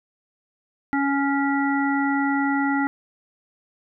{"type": "harmonic tone", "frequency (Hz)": 278.8, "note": "C#4", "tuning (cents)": 10, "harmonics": [1, 3, 5, 7], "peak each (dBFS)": [-21, -26, -28, -29], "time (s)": [0.93, 2.87], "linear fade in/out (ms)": 0, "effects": []}